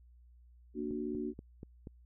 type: chord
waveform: sine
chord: Bb augmented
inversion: none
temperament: equal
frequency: 233.1 / 293.7 / 370 Hz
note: Bb3 / D4 / F#4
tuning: 0 / 0 / 0 cents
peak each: -39 dBFS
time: 0.74-1.34 s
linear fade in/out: 50 ms
type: click train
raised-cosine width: 3 ms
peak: -32 dBFS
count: 5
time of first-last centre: 0.91-1.872 s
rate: 4.16 Hz
effects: added 60 Hz sine -57 dBFS peak until 2.05 s